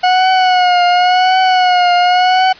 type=tone with vibrato; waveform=40% pulse; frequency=729 Hz; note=F#5; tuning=26 cents flat; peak=-7 dBFS; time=0.03-2.53 s; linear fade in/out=10 ms; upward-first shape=triangle; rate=0.92 Hz; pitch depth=56 cents each way; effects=white hiss -37 dBFS RMS until 2.59 s + resampled to 11025 Hz